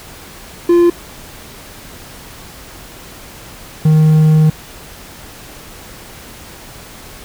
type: tone pair in turn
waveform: triangle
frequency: 346.1 / 155.65 Hz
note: F4 / D#3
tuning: -16 / +1 cents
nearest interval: octave + major second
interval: 1383 cents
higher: first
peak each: -4 dBFS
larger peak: neither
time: 0.69-0.9 / 3.85-4.5 s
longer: second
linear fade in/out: 5 ms
effects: pink hiss -35 dBFS RMS until 7.24 s